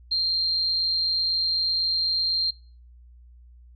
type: tone with amplitude modulation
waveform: sine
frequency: 4186 Hz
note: C8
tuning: in tune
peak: -19 dBFS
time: 0.11-2.51 s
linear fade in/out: 10 ms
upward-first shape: sine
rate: 168 Hz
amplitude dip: 40%
effects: noise-tail reverb RT60 0.4 s tail -23 dB re dry + added 60 Hz sine -47 dBFS peak until 3.75 s